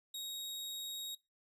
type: tone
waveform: sawtooth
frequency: 3774 Hz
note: A#7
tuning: 21 cents sharp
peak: -38 dBFS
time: 0.14-1.15 s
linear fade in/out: 5 ms
effects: noise-tail reverb RT60 0.2 s tail -17 dB re dry + resampled to 32000 Hz